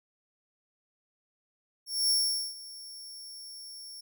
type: tone with ADSR envelope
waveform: sawtooth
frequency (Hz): 5470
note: F8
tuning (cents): -37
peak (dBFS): -20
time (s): 1.86-4.01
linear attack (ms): 240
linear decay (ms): 440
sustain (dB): -20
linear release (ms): 8
effects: none